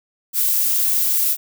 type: noise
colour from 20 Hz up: violet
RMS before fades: -18 dBFS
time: 0.33-1.37 s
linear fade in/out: 50 ms
effects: none